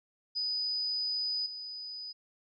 sine tone with level steps, 4978 Hz, D#8, in tune, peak -30 / -39 dBFS, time 0.35-2.13 s, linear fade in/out 20 ms, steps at 1.46 s, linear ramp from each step 2 ms, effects none

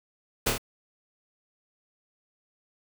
pink noise with echo, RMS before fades -24 dBFS, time 0.46-0.5 s, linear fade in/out 10 ms, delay 27 ms, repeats 3, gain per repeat -3 dB, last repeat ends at 0.581 s, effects none

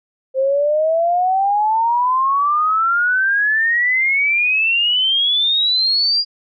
sine exponential sweep, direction up, 521 to 4854 Hz, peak -13 dBFS, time 0.34-6.25 s, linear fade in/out 50 ms, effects none

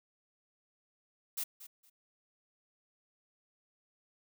blue noise with echo, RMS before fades -36 dBFS, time 1.37-1.44 s, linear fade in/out 10 ms, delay 230 ms, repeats 2, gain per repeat -14 dB, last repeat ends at 1.9 s, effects none

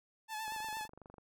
sawtooth tone with vibrato, 870 Hz, A5, 20 cents flat, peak -35 dBFS, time 0.28-0.88 s, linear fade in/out 50 ms, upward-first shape sine, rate 8.7 Hz, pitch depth 38 cents each way
click train, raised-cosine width 1 ms, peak -39 dBFS, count 18, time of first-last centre 0.48-1.182 s, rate 24.2 Hz
effects none

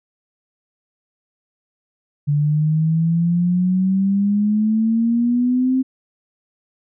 sine exponential sweep, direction up, 144.3 to 263.2 Hz, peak -14 dBFS, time 2.27-5.83 s, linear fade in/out 20 ms, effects none

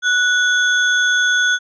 sine tone with sample-and-hold, 1475 Hz, F#6, 6 cents flat, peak -12 dBFS, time 0.02-1.59 s, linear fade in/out 50 ms, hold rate 4900 Hz, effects resampled to 16000 Hz

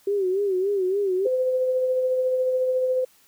sine tone with vibrato, 386.8 Hz, G4, 23 cents flat, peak -20 dBFS, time 0.07-1.27 s, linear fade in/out 5 ms, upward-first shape sine, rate 3.5 Hz, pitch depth 100 cents each way
sine tone with tremolo, 512 Hz, C5, 38 cents flat, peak -18 dBFS, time 1.25-3.05 s, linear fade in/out 10 ms, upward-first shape triangle, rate 14 Hz, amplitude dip 35%
effects white hiss -58 dBFS RMS until 3.27 s

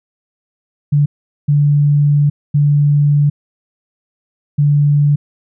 sine tone bursts at uneven times, 145.5 Hz, D3, 16 cents flat, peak -8 dBFS, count 4, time 0.92-1.06 / 1.48-2.3 / 2.54-3.3 / 4.58-5.16 s, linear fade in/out 10 ms, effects none

